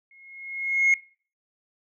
sine tone with exponential growth, 2160 Hz, C#7, 45 cents flat, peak -12 dBFS, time 0.11-0.94 s, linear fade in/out 2 ms, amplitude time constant 180 ms, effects noise-tail reverb RT60 0.4 s tail -22 dB re dry + tanh soft clip ceiling -14 dBFS

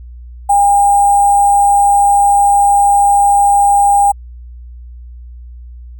sine tone with sample-and-hold, 807 Hz, G#5, 50 cents flat, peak -6 dBFS, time 0.49-4.12 s, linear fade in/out 10 ms, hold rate 8820 Hz, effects added 60 Hz sine -29 dBFS peak until 5.99 s

